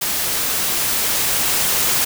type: noise with level ramp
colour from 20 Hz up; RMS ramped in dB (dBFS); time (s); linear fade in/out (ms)
white; -21 to -17; 0.01-2.05; 10
effects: none